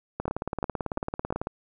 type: two click trains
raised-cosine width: 1 ms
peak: -15 / -15 dBFS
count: 24 / 4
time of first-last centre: 0.2-1.471 / 0.28-1.325 s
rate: 18.1 / 2.87 Hz
effects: none